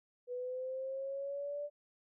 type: linear sweep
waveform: sine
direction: up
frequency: 490 to 587.3 Hz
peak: -37 dBFS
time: 0.27-1.7 s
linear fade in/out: 50 ms
effects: none